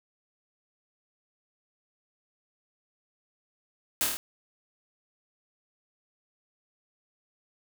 white noise with echo, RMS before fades -26 dBFS, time 4.01-4.04 s, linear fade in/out 0 ms, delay 26 ms, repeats 5, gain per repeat -2 dB, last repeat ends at 4.17 s, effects none

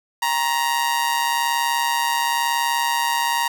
sawtooth tone with amplitude modulation, 939 Hz, A#5, 12 cents sharp, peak -12 dBFS, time 0.22-3.48 s, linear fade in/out 5 ms, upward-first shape sine, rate 141 Hz, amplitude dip 65%, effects none

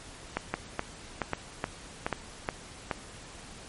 two click trains, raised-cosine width 0.5 ms, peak -13 / -13 dBFS, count 7 / 3, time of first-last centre 0.37-2.912 / 0.54-2.127 s, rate 2.36 / 1.26 Hz, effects pink hiss -47 dBFS RMS until 3.68 s + MP3 48 kbps

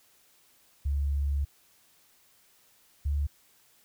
sine tone pair in turn, 70.7 / 72.1 Hz, C#2 / D2, +35 / -31 cents, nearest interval unison, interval 34 cents, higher second, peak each -25 dBFS, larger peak neither, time 0.85-1.45 / 3.05-3.27 s, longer first, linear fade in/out 10 ms, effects white hiss -63 dBFS RMS until 3.84 s

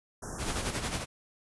pink band-stop noise, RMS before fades -39 dBFS, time 0.22-0.71 s, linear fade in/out 10 ms, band 1700 to 5500 Hz, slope 96 dB/octave
pink noise with tremolo, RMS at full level -31 dBFS, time 0.38-1.06 s, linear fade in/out 50 ms, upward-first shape sine, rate 11 Hz, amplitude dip 60%
effects resampled to 24000 Hz

